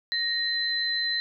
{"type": "tone pair together", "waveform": "sine", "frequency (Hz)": [1864.7, 4053], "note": ["A#6", "B7"], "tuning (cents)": [0, 44], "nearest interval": "octave + minor second", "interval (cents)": 1344, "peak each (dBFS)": [-29, -26], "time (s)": [0.12, 1.2], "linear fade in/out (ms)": 0, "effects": []}